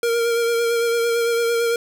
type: tone with vibrato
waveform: square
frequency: 466.5 Hz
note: A#4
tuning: 1 cent sharp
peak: -18 dBFS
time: 0.03-1.76 s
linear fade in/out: 2 ms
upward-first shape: sine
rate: 8.9 Hz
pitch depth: 22 cents each way
effects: none